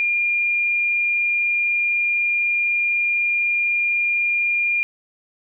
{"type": "tone", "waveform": "sine", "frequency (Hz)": 2408, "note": "D7", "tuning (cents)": 43, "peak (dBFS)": -17, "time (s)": [0, 4.83], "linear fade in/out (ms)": 0, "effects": []}